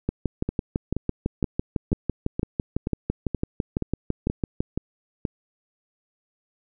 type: two click trains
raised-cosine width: 3 ms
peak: -12 / -10 dBFS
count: 11 / 28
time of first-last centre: 0.49-5.252 / 0.09-4.605 s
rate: 2.1 / 5.98 Hz
effects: none